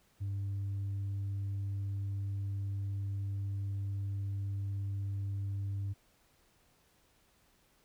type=tone with tanh clipping; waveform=sine; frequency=99.1 Hz; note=G2; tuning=19 cents sharp; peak=-34 dBFS; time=0.2-5.94 s; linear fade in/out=20 ms; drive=1 dB; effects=pink hiss -69 dBFS RMS until 7.84 s